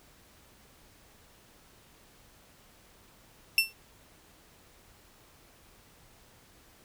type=tone with exponential decay; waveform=30% pulse; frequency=2700 Hz; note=E7; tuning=41 cents sharp; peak=-14 dBFS; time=3.58-3.73 s; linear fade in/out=1 ms; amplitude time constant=31 ms; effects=pink hiss -59 dBFS RMS until 6.84 s